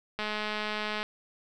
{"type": "click train", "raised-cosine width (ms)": 0.3, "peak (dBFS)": -17, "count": 179, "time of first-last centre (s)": [0.19, 1.03], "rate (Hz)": 212, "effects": []}